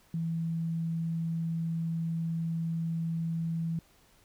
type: tone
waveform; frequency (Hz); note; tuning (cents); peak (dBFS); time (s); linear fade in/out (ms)
sine; 164.81; E3; 0; -29; 0.14-3.79; 2
effects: pink hiss -63 dBFS RMS until 4.24 s